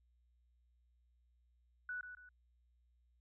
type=tone with echo; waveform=sine; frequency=1480 Hz; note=F#6; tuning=in tune; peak=-40 dBFS; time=1.89-2.01 s; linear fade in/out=2 ms; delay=140 ms; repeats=2; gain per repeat=-8 dB; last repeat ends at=2.29 s; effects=added 60 Hz sine -70 dBFS peak until 3.2 s